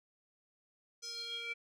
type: tone with band-pass filter sweep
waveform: square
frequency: 466.2 Hz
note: A#4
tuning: in tune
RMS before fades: -42 dBFS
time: 1.02-1.54 s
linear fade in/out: 20 ms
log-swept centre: 5800 to 2300 Hz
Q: 6.7
effects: none